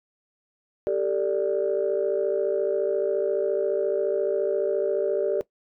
sine chord, G suspended second, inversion none, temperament equal with one note detuned, 392 / 446.4 / 587.3 Hz, G4 / A4 / D5, 0 / +25 / 0 cents, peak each -25 dBFS, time 0.87-5.41 s, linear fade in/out 0 ms, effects noise-tail reverb RT60 0.1 s tail -18 dB re dry + tanh soft clip ceiling -14 dBFS

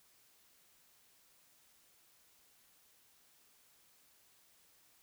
silence, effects white hiss -68 dBFS RMS until 5.02 s

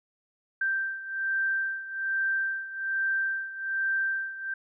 sine beating tone pair, 1568 / 1569.2 Hz, G6 / G6, 0 / +1 cents, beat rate 1.2 Hz, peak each -28 / -32 dBFS, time 0.61-4.54 s, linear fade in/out 5 ms, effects none

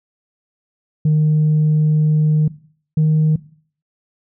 sine tone pair in turn, 153.4 / 155.36 Hz, D#3 / D#3, -24 / -2 cents, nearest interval unison, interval 22 cents, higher second, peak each -9 dBFS, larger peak neither, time 1.05-2.48 / 2.97-3.36 s, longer first, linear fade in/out 5 ms, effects noise-tail reverb RT60 0.5 s tail -19 dB re dry + tanh soft clip ceiling -9 dBFS

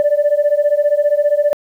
sine beating tone pair, 579 / 594 Hz, D5 / D5, -25 / +20 cents, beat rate 15 Hz, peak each -13 dBFS, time 0-1.53 s, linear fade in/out 0 ms, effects tanh soft clip ceiling -6 dBFS + 8-bit

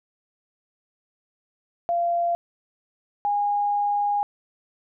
sine tone pair in turn, 689 / 819.4 Hz, F5 / G#5, -24 / -24 cents, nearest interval minor third, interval 300 cents, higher second, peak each -20 dBFS, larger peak neither, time 1.89-2.35 / 3.25-4.23 s, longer second, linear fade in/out 0 ms, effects none

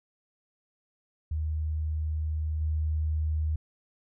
sine tone with level steps, 77.6 Hz, D#2, 4 cents flat, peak -27 / -25 dBFS, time 1.31-3.56 s, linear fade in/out 5 ms, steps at 2.61 s, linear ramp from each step 2 ms, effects none

